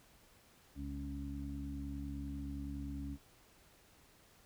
harmonic tone with a mistuned harmonic, 69.8 Hz, C#2, 13 cents sharp, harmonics 1 / 2 / 3 / 4, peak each -43 / -49 / -50 / -44 dBFS, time 0.75-3.18 s, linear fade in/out 50 ms, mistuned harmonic 1, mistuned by -39 cents, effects pink hiss -65 dBFS RMS until 4.45 s

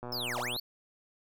click train, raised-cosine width 1 ms, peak -27 dBFS, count 66, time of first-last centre 0.03-0.563 s, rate 122 Hz
square linear two-way sweep, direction down then up, 5380 to 515 to 4640 Hz, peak -34 dBFS, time 0.12-0.6 s, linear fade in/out 5 ms, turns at 0.39 s
effects none

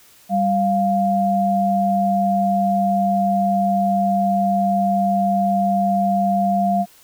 sine tone pair together, 196 / 698.5 Hz, G3 / F5, 0 / 0 cents, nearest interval octave + minor seventh, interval 2200 cents, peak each -19 / -17 dBFS, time 0.29-6.86 s, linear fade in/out 50 ms, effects white hiss -50 dBFS RMS until 7.03 s

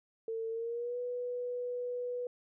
sine tone with pitch glide, 450.4 to 491.2 Hz, A4 to B4, +40 to -9 cents, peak -34 dBFS, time 0.28-2.27 s, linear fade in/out 2 ms, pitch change +151 cents, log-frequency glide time 0.5-0.98 s, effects none

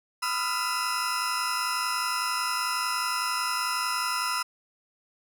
35% pulse tone cluster, 999 / 1258 / 1363 / 1414 / 5120 Hz, B5 / D#6 / F6 / F6 / D#8, +20 / +19 / -43 / +21 / +49 cents, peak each -30 / -32 / -30 / -36 / -30 dBFS, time 0.22-4.43 s, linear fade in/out 10 ms, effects none

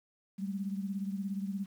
sine beating tone pair, 194.1 / 211.1 Hz, G3 / G#3, -17 / +29 cents, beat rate 17 Hz, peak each -34 / -40 dBFS, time 0.38-1.66 s, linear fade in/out 20 ms, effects 10-bit

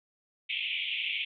pink band-pass noise, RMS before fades -33 dBFS, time 0.49-1.25 s, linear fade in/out 10 ms, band 2200 to 3400 Hz, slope 96 dB/octave, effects none

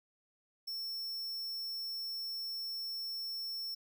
square tone, 5400 Hz, E8, 41 cents sharp, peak -38 dBFS, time 0.67-3.75 s, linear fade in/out 10 ms, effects none

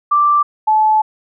sine tone pair in turn, 1174.7 / 864.4 Hz, D6 / A5, 0 / -31 cents, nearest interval perfect fourth, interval 531 cents, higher first, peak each -9 dBFS, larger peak neither, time 0.11-0.43 / 0.67-1.02 s, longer second, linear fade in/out 10 ms, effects none

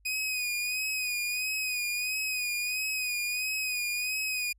sawtooth tone with vibrato, 2489 Hz, D#7, in tune, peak -26 dBFS, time 0.05-4.53 s, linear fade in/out 10 ms, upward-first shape sine, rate 1.5 Hz, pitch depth 45 cents each way, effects added 50 Hz sine -60 dBFS peak until 4.58 s

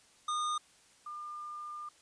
square / sine tone pair in turn, 1222 / 1202.4 Hz, D#6 / D6, -32 / +40 cents, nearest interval unison, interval 28 cents, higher first, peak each -32 / -40 dBFS, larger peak first, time 0.28-0.58 / 1.06-1.89 s, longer second, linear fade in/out 5 ms, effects white hiss -63 dBFS RMS until 2.01 s + resampled to 22050 Hz

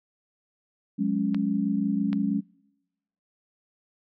sine chord, F# suspended second, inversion none, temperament equal with one note detuned, 181.61 / 207.7 / 277.2 Hz, F#3 / G#3 / C#4, -32 / 0 / 0 cents, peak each -29 / -25 / -28 dBFS, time 0.98-2.41 s, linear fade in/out 20 ms
clicks, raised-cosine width 0.3 ms, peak -21 dBFS, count 2, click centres 1.346 / 2.13 s
effects noise-tail reverb RT60 1.0 s tail -26 dB re dry

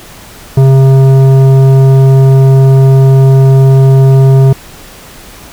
triangle tone with tanh clipping, 134.1 Hz, C3, 43 cents sharp, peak -3 dBFS, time 0.57-4.53 s, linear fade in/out 5 ms, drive 16 dB, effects pink hiss -32 dBFS RMS until 5.52 s

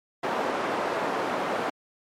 white band-pass noise, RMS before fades -28 dBFS, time 0.23-1.7 s, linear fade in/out 5 ms, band 290 to 940 Hz, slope 12 dB/octave, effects MP3 64 kbps

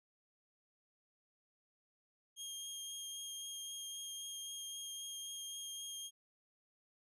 20% pulse tone with vibrato, 3231 Hz, G#7, 48 cents flat, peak -38 dBFS, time 2.36-6.11 s, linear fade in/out 50 ms, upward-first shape triangle, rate 3.8 Hz, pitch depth 13 cents each way, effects none

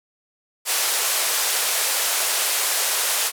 white band-pass noise, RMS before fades -22 dBFS, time 0.65-3.32 s, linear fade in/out 50 ms, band 450 to 13000 Hz, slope 24 dB/octave, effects none

